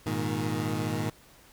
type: chord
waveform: 20% pulse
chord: Ab suspended second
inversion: none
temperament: equal with one note detuned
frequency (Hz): 103.83 / 118.65 / 155.56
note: Ab2 / Bb2 / Eb3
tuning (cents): 0 / +31 / 0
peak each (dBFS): -28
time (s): 0.06-1.1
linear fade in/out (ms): 5
effects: pink hiss -56 dBFS RMS until 1.52 s